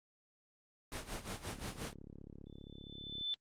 pink noise with tremolo, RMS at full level -40 dBFS, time 0.92-1.93 s, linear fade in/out 0 ms, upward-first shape sine, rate 5.7 Hz, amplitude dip 80%
click train, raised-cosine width 3 ms, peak -38 dBFS, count 60, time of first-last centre 1.53-3.211 s, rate 35.1 Hz
sine tone with exponential growth, 3520 Hz, A7, in tune, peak -33 dBFS, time 2.46-3.34 s, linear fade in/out 0 ms, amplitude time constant 190 ms
effects low-pass 10000 Hz 12 dB/octave + Opus 24 kbps

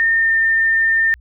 sine tone with pitch glide, 1820 to 1806.4 Hz, A#6 to A6, -42 to +45 cents, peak -12 dBFS, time 0-1.14 s, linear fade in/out 0 ms, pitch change -13 cents, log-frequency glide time 0.15-0.36 s, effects added 60 Hz sine -42 dBFS peak until 1.2 s

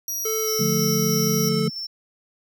sawtooth tone, 5750 Hz, F8, 50 cents sharp, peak -23 dBFS, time 0.08-1.49 s, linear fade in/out 2 ms
square tone with pitch glide, 440 to 436 Hz, A4 to A4, 0 to -16 cents, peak -25 dBFS, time 0.25-1.68 s, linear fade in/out 5 ms, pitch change -16 cents, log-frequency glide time 0.41-0.48 s
triangle tone with tremolo, 5390 Hz, E8, 38 cents sharp, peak -27 dBFS, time 0.47-1.87 s, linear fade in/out 10 ms, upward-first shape square, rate 3.1 Hz, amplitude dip 40%
sine chord, D minor, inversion none, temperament just, 146.83 / 176.2 / 220.2 Hz, D3 / F3 / A3, 0 / +16 / +2 cents, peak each -25 dBFS, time 0.59-1.7 s, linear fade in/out 10 ms
effects none

